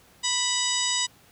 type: harmonic tone with a mistuned harmonic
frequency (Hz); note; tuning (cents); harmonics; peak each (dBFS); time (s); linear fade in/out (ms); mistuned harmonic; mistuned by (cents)
987.8; B5; 0; 1 / 2 / 3 / 4 / 5 / 6 / 7 / 8; -34 / -33 / -30 / -30 / -31 / -34 / -34 / -29; 0.23-1.07; 20; 4; -76
effects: pink hiss -56 dBFS RMS until 1.31 s + high-pass 60 Hz 12 dB/octave